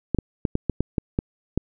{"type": "clicks", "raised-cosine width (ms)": 3, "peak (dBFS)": -8, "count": 9, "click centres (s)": [0.147, 0.187, 0.452, 0.554, 0.697, 0.806, 0.982, 1.189, 1.576], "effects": []}